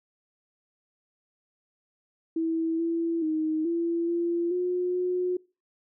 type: tone with pitch steps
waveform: sine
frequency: 326.4 / 333.4 / 313.5 / 337.5 / 342 / 359.6 / 361.8 Hz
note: E4 / E4 / D#4 / E4 / F4 / F#4 / F#4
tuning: -17 / +20 / +13 / +41 / -36 / -49 / -39 cents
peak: -24 dBFS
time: 2.36-5.37 s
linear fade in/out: 5 ms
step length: 430 ms
effects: noise-tail reverb RT60 0.3 s tail -23 dB re dry